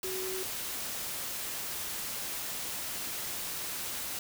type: tone in noise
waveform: sine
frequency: 375.4 Hz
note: F#4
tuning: 25 cents sharp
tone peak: -36 dBFS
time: 0.04-0.43 s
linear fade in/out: 2 ms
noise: white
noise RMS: -37 dBFS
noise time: 0.03-4.19 s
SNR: -2 dB
effects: none